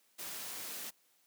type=noise; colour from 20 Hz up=white; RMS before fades=-43 dBFS; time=0.18-0.91 s; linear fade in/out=20 ms; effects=white hiss -71 dBFS RMS until 1.26 s + high-pass 150 Hz 12 dB/octave